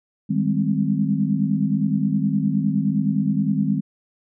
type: chord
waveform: sine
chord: Ab major seventh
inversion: second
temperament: equal with one note detuned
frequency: 155.56 / 198.05 / 207.7 / 261.6 Hz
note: Eb3 / G3 / Ab3 / C4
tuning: 0 / +18 / 0 / 0 cents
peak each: -24 / -22 / -23 / -25 dBFS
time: 0.29-3.81 s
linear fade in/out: 20 ms
effects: none